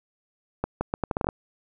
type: accelerating click train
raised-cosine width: 1 ms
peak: -11 dBFS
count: 10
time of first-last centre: 0.64-1.288 s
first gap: 170 ms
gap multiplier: 0.76
effects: none